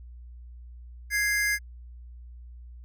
square tone pair together, 1661.2 / 2093 Hz, G#6 / C7, 0 / 0 cents, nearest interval major third, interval 400 cents, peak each -27 dBFS, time 1.1-1.59 s, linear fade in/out 50 ms, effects added 60 Hz sine -42 dBFS peak until 2.84 s

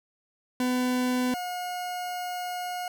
40% pulse tone pair in turn, 250.9 / 719.8 Hz, B3 / F#5, +28 / -48 cents, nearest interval octave + tritone, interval 1824 cents, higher second, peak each -23 / -30 dBFS, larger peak first, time 0.6-1.34 / 1.34-2.88 s, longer second, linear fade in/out 2 ms, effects none

